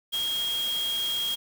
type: tone in noise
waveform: sine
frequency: 3258 Hz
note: G#7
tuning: 34 cents flat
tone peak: -26 dBFS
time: 0.12-1.36 s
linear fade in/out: 20 ms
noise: white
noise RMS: -37 dBFS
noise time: 0.12-1.36 s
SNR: +8 dB
effects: none